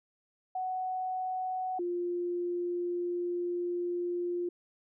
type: tone pair in turn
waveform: sine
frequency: 744 / 351.1 Hz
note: F#5 / F4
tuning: +9 / +9 cents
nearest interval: octave + minor second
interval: 1300 cents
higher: first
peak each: -31 / -30 dBFS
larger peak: second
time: 0.55-1.79 / 1.79-4.49 s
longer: second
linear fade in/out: 5 ms
effects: none